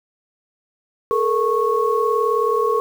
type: tone cluster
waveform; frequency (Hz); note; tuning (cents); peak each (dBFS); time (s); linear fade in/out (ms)
sine; 428.6 / 467.5 / 1101; A4 / A#4 / C#6; -45 / +5 / -12; -20; 1.11-2.8; 0
effects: 7-bit